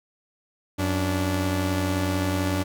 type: tone pair together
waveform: sawtooth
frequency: 91.25 / 289.7 Hz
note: F#2 / D4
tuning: -24 / -24 cents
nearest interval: octave + minor sixth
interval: 2000 cents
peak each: -21 / -22 dBFS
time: 0.78-2.64 s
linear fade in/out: 20 ms
effects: none